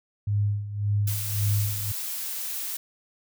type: tone with tremolo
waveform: sine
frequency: 102.8 Hz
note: G#2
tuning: 17 cents flat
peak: -20 dBFS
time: 0.27-1.92 s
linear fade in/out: 5 ms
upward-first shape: sine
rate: 1.8 Hz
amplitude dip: 75%
type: noise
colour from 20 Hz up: blue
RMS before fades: -32 dBFS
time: 1.07-2.77 s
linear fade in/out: 5 ms
effects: none